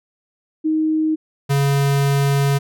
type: tone pair in turn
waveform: sine / square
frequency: 313.3 / 139.86 Hz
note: D#4 / C#3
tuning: +12 / +16 cents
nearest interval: octave + major second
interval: 1396 cents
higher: first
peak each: -15 dBFS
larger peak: neither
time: 0.64-1.16 / 1.49-2.59 s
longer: second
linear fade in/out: 20 ms
effects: none